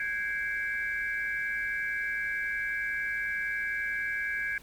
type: tone cluster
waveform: sine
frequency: 1535 / 1646 / 2104 / 2304 Hz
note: G6 / G#6 / C7 / D7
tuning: -37 / -16 / +9 / -34 cents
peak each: -40 / -31 / -39 / -36 dBFS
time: 0-4.58 s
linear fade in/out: 2 ms
effects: added 50 Hz sine -56 dBFS peak until 4.62 s + pink hiss -55 dBFS RMS until 4.62 s